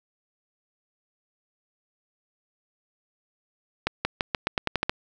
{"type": "accelerating click train", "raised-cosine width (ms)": 0.3, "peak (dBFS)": -7, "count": 10, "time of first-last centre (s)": [3.87, 4.895], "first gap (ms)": 180, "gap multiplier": 0.88, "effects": []}